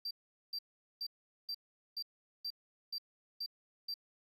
triangle tone bursts, 4699 Hz, D8, in tune, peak -36 dBFS, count 9, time 0.05-3.941 s, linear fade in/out 5 ms, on 59 ms, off 420 ms, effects none

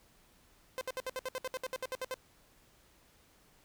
sawtooth tone bursts, 516 Hz, C5, 24 cents flat, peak -31 dBFS, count 15, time 0.78-2.141 s, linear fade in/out 0 ms, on 31 ms, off 64 ms, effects pink hiss -65 dBFS RMS until 3.64 s

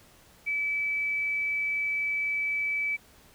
sine tone, 2302 Hz, D7, 35 cents flat, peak -26 dBFS, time 0.46-2.97 s, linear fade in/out 20 ms, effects pink hiss -57 dBFS RMS until 3.34 s

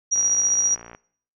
sine tone with tremolo, 5750 Hz, F8, 50 cents sharp, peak -15 dBFS, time 0.11-0.76 s, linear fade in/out 20 ms, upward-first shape sine, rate 15 Hz, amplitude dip 35%
click train, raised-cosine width 0.5 ms, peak -25 dBFS, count 47, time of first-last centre 0.16-0.949 s, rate 58.3 Hz
effects noise-tail reverb RT60 0.6 s tail -23 dB re dry

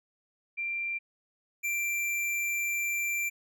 sine / square tone pair in turn, 2367 / 2356 Hz, D7 / D7, +13 / +5 cents, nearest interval unison, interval 8 cents, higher first, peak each -30 / -29 dBFS, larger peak second, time 0.57-0.99 / 1.63-3.3 s, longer second, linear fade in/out 20 ms, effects none

